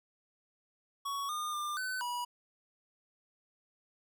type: tone with pitch steps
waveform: square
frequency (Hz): 1118 / 1216 / 1196 / 1513 / 971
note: C#6 / D#6 / D6 / F#6 / B5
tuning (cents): +14 / -40 / +31 / +38 / -30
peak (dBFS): -35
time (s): 1.05-2.25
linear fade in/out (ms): 10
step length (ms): 240
effects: none

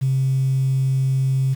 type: tone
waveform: sine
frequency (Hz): 133.1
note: C3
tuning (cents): +30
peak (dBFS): -15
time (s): 0.01-1.55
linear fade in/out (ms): 20
effects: tanh soft clip ceiling -12 dBFS + 7-bit

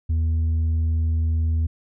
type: tone with tanh clipping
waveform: sine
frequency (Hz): 80.7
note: E2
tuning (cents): -36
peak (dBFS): -19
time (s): 0.09-1.67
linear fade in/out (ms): 10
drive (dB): 3
effects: none

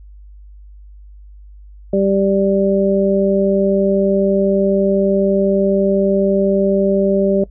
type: harmonic tone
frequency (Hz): 196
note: G3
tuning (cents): 0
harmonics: 1 / 2 / 3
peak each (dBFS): -16 / -16 / -16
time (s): 1.93-7.44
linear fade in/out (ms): 5
effects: noise-tail reverb RT60 0.1 s tail -20 dB re dry + added 50 Hz sine -36 dBFS peak until 7.5 s

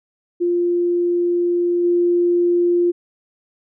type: tone with level steps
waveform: sine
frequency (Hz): 349.2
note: F4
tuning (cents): 0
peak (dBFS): -15 / -13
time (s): 0.4-2.92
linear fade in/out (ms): 20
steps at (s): 1.83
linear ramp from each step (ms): 20
effects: none

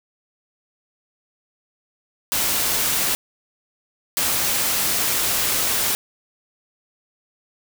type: noise bursts at uneven times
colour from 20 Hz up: white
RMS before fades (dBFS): -21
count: 2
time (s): 2.32-3.15 / 4.17-5.95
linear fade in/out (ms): 0
effects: none

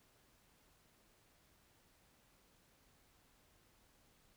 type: silence
effects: pink hiss -71 dBFS RMS until 4.36 s

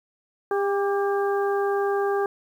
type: harmonic tone with a mistuned harmonic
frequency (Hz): 400.4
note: G4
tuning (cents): +37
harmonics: 1 / 2 / 3 / 4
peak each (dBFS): -22 / -28 / -32 / -34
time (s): 0.51-2.26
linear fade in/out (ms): 2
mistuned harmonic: 3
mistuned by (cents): -34
effects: 9-bit

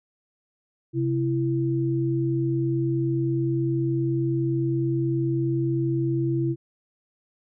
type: tone pair together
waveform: sine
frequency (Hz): 132.35 / 333.8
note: C3 / E4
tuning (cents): +20 / +22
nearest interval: octave + major third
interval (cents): 1602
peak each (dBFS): -24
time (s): 0.93-6.56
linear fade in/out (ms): 50
effects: none

